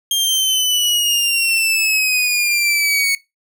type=exponential sweep; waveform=sawtooth; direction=down; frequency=3218 to 2214 Hz; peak=-11 dBFS; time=0.11-3.15 s; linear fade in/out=2 ms; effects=noise-tail reverb RT60 0.2 s tail -19 dB re dry